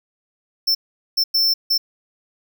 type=tone bursts at uneven times; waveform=square; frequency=5350 Hz; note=E8; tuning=25 cents sharp; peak=-15 dBFS; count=4; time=0.67-0.75 / 1.17-1.24 / 1.34-1.54 / 1.7-1.78 s; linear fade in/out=10 ms; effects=none